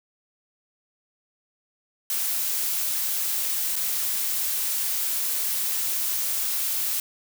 blue noise with dropouts, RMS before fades -26 dBFS, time 2.1-7 s, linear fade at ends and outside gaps 2 ms, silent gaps 3.757-3.763 s, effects none

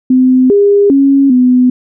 sine tone with pitch steps, 256.4 / 404.9 / 275.6 / 251 Hz, C4 / G#4 / C#4 / B3, -35 / -44 / -10 / +28 cents, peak -4 dBFS, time 0.1-1.7 s, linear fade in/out 5 ms, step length 400 ms, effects none

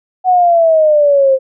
sine exponential sweep, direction down, 747 to 523 Hz, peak -6 dBFS, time 0.24-1.39 s, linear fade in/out 50 ms, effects none

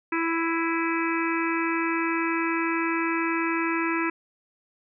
harmonic tone with a mistuned harmonic, 331 Hz, E4, 7 cents sharp, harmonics 1 / 3 / 4 / 5 / 6 / 7 / 8, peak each -26 / -31 / -32 / -33 / -34 / -34 / -35 dBFS, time 0.12-4.1 s, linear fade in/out 5 ms, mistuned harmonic 8, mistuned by -50 cents, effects none

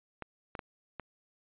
clicks, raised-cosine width 0.5 ms, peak -24 dBFS, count 4, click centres 0.223 / 0.552 / 0.592 / 0.997 s, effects resampled to 8000 Hz

